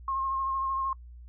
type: tone with vibrato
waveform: sine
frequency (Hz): 1072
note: C6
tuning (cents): +42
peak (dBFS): -27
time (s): 0.08-0.93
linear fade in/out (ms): 2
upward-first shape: sine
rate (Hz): 13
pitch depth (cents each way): 20
effects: noise-tail reverb RT60 0.1 s tail -26 dB re dry + added 60 Hz sine -44 dBFS peak until 1.28 s